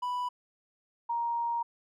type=tone pair in turn; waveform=triangle / sine; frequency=987.8 / 938 Hz; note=B5 / A#5; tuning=0 / +11 cents; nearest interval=minor second; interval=89 cents; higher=first; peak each=-28 dBFS; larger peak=neither; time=0.02-0.29 / 1.09-1.63 s; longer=second; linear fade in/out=10 ms; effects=none